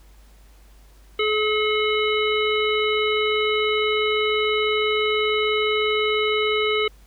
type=harmonic tone with a mistuned harmonic; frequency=427 Hz; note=G#4; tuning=48 cents sharp; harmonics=1 / 3 / 5 / 7 / 9; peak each=-21 / -27 / -25 / -27 / -32 dBFS; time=1.19-6.88 s; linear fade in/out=5 ms; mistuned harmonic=5; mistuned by=+20 cents; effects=added 50 Hz sine -47 dBFS peak until 7.06 s + pink hiss -57 dBFS RMS until 7.06 s